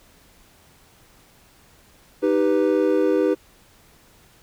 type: chord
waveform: triangle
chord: Eb augmented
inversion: none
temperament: equal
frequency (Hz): 311.1 / 392 / 493.9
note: Eb4 / G4 / B4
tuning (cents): 0 / 0 / 0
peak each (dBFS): -19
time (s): 2.22-3.35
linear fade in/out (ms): 20
effects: pink hiss -54 dBFS RMS until 4.42 s